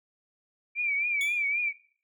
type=tone with vibrato; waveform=sine; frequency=2337 Hz; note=D7; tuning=9 cents flat; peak=-25 dBFS; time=0.75-1.73 s; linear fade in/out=50 ms; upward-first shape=triangle; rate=3.8 Hz; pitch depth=94 cents each way
type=tone with exponential decay; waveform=sawtooth; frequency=3442 Hz; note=A7; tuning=39 cents flat; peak=-28 dBFS; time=1.21-1.49 s; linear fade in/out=1 ms; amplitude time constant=60 ms
effects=noise-tail reverb RT60 0.5 s tail -19 dB re dry